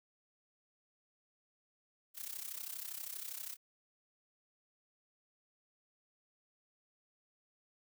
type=noise with amplitude modulation; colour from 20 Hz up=blue; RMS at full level=-41 dBFS; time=2.14-3.57 s; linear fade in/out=50 ms; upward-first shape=sine; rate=32.5 Hz; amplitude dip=80%; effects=none